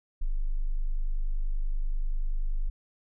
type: tone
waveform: sine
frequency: 25.2 Hz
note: G0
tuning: 49 cents sharp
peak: -24 dBFS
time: 0.21-2.7 s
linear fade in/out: 10 ms
effects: none